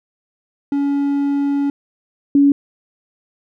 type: tone pair in turn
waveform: triangle / sine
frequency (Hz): 282.2 / 282.2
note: C#4 / C#4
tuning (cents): +31 / +31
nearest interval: unison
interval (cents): 0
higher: neither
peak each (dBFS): -13 / -8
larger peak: second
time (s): 0.72-1.7 / 2.35-2.52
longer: first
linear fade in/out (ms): 2
effects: none